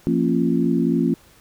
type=harmonic tone with a mistuned harmonic; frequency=57.5 Hz; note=A#1; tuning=23 cents flat; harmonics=3 / 4 / 5 / 6; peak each=-22 / -21 / -21 / -24 dBFS; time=0.07-1.14 s; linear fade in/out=0 ms; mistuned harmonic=5; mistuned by=-86 cents; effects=pink hiss -52 dBFS RMS until 1.4 s